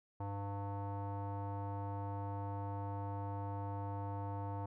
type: tone with low-pass filter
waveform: square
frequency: 100 Hz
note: G2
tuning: 35 cents sharp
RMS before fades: -41 dBFS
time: 0.2-4.66 s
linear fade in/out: 5 ms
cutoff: 890 Hz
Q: 4.4
effects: none